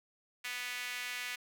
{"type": "tone with high-pass filter", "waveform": "sawtooth", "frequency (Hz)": 246.9, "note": "B3", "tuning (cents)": 0, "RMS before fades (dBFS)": -40, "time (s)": [0.44, 1.36], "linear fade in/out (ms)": 10, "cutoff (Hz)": 2100, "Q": 2.3, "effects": []}